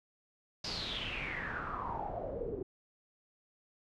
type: noise with low-pass filter sweep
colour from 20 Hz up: pink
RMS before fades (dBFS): -39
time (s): 0.64-2.63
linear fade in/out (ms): 5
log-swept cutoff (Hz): 5100 to 370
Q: 7.5
effects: none